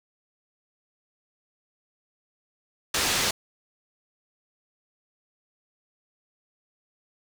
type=low-pass noise; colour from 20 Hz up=white; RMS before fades=-25 dBFS; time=2.94-3.31 s; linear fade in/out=5 ms; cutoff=6300 Hz; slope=12 dB/octave; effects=none